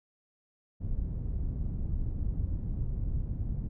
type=low-pass noise; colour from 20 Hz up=pink; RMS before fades=-32 dBFS; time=0.8-3.69 s; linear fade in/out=20 ms; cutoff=130 Hz; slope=12 dB/octave; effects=none